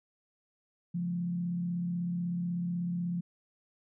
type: tone with frequency modulation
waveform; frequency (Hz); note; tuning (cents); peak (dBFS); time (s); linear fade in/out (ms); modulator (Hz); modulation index
sine; 174.61; F3; 0; -30; 0.94-3.21; 10; 36.2; 0.37
effects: none